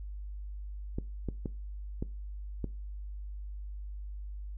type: clicks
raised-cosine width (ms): 3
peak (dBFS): -21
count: 5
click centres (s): 0.985 / 1.287 / 1.458 / 2.025 / 2.643
effects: noise-tail reverb RT60 0.3 s tail -20 dB re dry + added 50 Hz sine -38 dBFS peak until 4.57 s